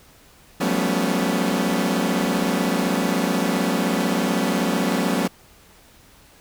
sawtooth tone cluster, 177.8 / 193.7 / 220.6 / 247.9 / 280.8 Hz, F3 / G3 / A3 / B3 / C#4, +31 / -20 / +5 / +7 / +22 cents, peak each -22 dBFS, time 0.6-5.28 s, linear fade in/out 10 ms, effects pink hiss -51 dBFS RMS until 6.4 s

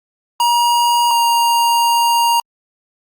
square tone pair in turn, 951 / 938.4 Hz, A#5 / A#5, +34 / +11 cents, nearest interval unison, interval 23 cents, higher first, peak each -12 dBFS, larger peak neither, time 0.4-1.11 / 1.11-2.4 s, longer second, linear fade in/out 2 ms, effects Opus 48 kbps

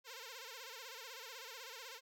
5% pulse tone with vibrato, 488.7 Hz, B4, 18 cents flat, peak -37 dBFS, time 0.04-2.01 s, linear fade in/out 50 ms, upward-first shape sine, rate 16 Hz, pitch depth 170 cents each way, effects none

